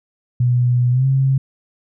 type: tone with pitch glide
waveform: sine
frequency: 123.1 to 134.24 Hz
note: B2 to C3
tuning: -5 to +45 cents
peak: -12 dBFS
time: 0.4-1.38 s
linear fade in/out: 5 ms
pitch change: +150 cents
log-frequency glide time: 0.91-1.06 s
effects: none